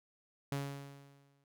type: tone with exponential decay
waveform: sawtooth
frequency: 140 Hz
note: C#3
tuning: 18 cents sharp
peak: -30 dBFS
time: 0.52-1.44 s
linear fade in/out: 2 ms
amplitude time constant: 200 ms
effects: none